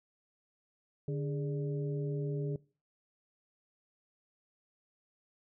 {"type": "harmonic tone with a mistuned harmonic", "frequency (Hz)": 146.83, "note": "D3", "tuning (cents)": 0, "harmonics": [1, 2, 3, 4], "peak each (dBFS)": [-33, -44, -39, -50], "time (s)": [1.08, 2.56], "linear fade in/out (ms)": 2, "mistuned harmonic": 3, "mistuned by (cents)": -110, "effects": ["noise-tail reverb RT60 0.4 s tail -23 dB re dry"]}